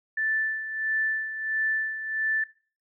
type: tone with tremolo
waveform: sine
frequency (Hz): 1760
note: A6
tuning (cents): 0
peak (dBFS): -22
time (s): 0.17-2.44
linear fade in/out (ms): 5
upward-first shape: sine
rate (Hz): 1.5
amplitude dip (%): 65
effects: noise-tail reverb RT60 0.4 s tail -19 dB re dry